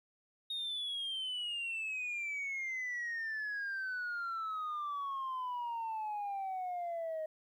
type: exponential sweep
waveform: sine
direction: down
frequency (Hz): 3729 to 622.3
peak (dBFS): -34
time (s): 0.5-7.26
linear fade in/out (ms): 5
effects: tanh soft clip ceiling -34 dBFS + 12-bit